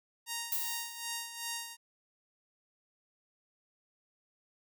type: tone with tremolo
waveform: 5% pulse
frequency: 932.3 Hz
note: A#5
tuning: in tune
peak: -23 dBFS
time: 0.26-1.77 s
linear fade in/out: 50 ms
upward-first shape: sine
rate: 2.6 Hz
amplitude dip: 65%
type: noise with exponential decay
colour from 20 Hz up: violet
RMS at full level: -31 dBFS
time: 0.52-1.26 s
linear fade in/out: 1 ms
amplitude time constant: 160 ms
effects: none